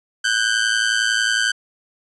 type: ring-modulated tone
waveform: sawtooth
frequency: 1541 Hz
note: G6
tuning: 30 cents flat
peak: -10 dBFS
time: 0.24-1.52 s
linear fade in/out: 10 ms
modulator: 55.5 Hz
effects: resampled to 22050 Hz